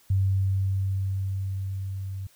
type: tone with level ramp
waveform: sine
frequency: 96.4 Hz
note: G2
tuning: 28 cents flat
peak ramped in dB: -19 to -31 dBFS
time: 0.1-2.27 s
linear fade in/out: 5 ms
effects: white hiss -59 dBFS RMS until 2.35 s